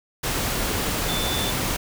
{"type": "tone in noise", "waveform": "sine", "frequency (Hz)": 3520, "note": "A7", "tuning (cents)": 0, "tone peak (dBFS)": -28, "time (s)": [1.08, 1.51], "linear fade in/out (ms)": 10, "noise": "pink", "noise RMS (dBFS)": -25, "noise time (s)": [0.23, 1.77], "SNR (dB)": -6, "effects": []}